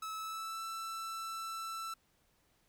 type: tone with pitch glide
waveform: 45% pulse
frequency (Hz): 1299 to 1330.1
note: E6 to E6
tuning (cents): -26 to +15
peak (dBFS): -39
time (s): 0.02-1.94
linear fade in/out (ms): 5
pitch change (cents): +41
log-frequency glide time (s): 0.15-0.64
effects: pink hiss -73 dBFS RMS until 2.68 s